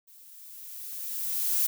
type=noise with level ramp; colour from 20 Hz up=violet; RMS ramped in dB=-54 to -24 dBFS; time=0.07-1.67 s; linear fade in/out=10 ms; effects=none